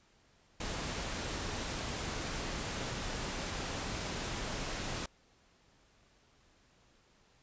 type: noise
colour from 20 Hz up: pink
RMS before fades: -38 dBFS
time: 0.6-5.06 s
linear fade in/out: 5 ms
effects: pink hiss -67 dBFS RMS until 7.42 s + resampled to 16000 Hz